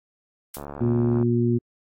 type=noise with exponential decay; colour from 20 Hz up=blue; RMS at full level=-29 dBFS; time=0.54-0.65 s; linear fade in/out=5 ms; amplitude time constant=22 ms
type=click train; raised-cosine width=1 ms; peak=-21 dBFS; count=48; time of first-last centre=0.57-1.227 s; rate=71.5 Hz
type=harmonic tone; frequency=118.9 Hz; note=A#2; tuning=35 cents sharp; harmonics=1 / 2 / 3; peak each=-22 / -22 / -24 dBFS; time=0.8-1.59 s; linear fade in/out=20 ms
effects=AAC 48 kbps